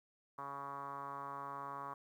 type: tone with low-pass filter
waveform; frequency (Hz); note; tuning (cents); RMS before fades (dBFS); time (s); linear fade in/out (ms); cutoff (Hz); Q
5% pulse; 139.9; C#3; +16; -45; 0.38-1.94; 5; 1100; 6
effects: 12-bit